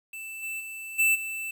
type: tone with level steps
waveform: square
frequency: 2651 Hz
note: E7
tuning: 9 cents sharp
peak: -37 / -32 / -37 / -20 / -32 dBFS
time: 0.13-1.51 s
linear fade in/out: 5 ms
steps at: 0.42 / 0.59 / 0.98 / 1.14 s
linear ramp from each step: 20 ms
effects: 9-bit